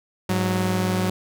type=tone pair together; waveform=sawtooth; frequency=102.5 / 184.44 Hz; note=G#2 / F#3; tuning=-22 / -5 cents; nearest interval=minor seventh; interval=1017 cents; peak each=-21 / -18 dBFS; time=0.29-1.1 s; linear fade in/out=5 ms; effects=none

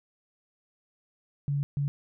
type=tone bursts at uneven times; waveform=sine; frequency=142.2 Hz; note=C#3; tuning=45 cents sharp; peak=-25 dBFS; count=2; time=1.48-1.63 / 1.77-1.88 s; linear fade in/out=0 ms; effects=none

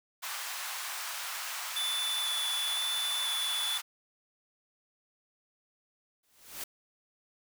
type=high-pass noise; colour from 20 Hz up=pink; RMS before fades=-38 dBFS; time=0.22-3.82 s; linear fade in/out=20 ms; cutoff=900 Hz; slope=24 dB/octave
type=tone with vibrato; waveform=square; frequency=3475 Hz; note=A7; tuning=22 cents flat; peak=-31 dBFS; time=1.76-3.78 s; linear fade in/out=5 ms; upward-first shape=square; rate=1 Hz; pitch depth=9 cents each way
type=noise with exponential growth; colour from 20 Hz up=white; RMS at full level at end=-36 dBFS; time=6.23-6.64 s; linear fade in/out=5 ms; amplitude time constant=88 ms
effects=none

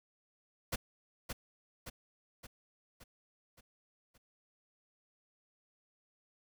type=noise with echo; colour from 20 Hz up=pink; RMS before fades=-35 dBFS; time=0.72-0.76 s; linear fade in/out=10 ms; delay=570 ms; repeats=6; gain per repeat=-5 dB; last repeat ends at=4.18 s; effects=none

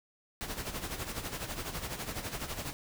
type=noise with tremolo; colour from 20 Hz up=pink; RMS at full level=-36 dBFS; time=0.41-2.73 s; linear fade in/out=0 ms; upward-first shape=sine; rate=12 Hz; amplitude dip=65%; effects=none

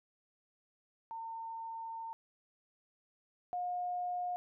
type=tone pair in turn; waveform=sine; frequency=907 / 715.9 Hz; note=A#5 / F5; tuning=-48 / +43 cents; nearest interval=major third; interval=409 cents; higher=first; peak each=-40 / -34 dBFS; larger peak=second; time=1.11-2.13 / 3.53-4.36 s; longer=first; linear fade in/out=0 ms; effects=none

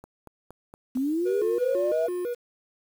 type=click train; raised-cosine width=1 ms; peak=-30 dBFS; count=5; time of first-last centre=0.04-0.972 s; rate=4.29 Hz
type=linear sweep; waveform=sine; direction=up; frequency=246.2 to 668 Hz; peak=-23 dBFS; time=0.95-2.07 s; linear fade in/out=10 ms
type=tone with vibrato; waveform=triangle; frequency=415.3 Hz; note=G#4; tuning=in tune; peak=-25 dBFS; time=1.25-2.35 s; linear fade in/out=20 ms; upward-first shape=square; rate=3 Hz; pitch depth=260 cents each way
effects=8-bit

